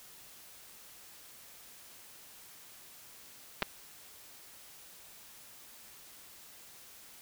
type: clicks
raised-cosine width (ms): 0.3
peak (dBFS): -14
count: 2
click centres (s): 3.622 / 3.627
effects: white hiss -54 dBFS RMS until 7.21 s